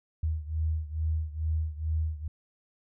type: beating tone pair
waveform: sine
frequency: 78.2 / 80.5 Hz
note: D#2 / E2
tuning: +9 / -41 cents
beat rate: 2.3 Hz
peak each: -29 / -32 dBFS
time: 0.23-2.28 s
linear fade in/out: 5 ms
effects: none